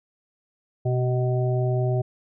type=harmonic tone with a mistuned harmonic; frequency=125.2 Hz; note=B2; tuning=24 cents sharp; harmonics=1 / 3 / 5 / 6; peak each=-21 / -28 / -30 / -36 dBFS; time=0.85-2.02 s; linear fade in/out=10 ms; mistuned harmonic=3; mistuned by=+21 cents; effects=none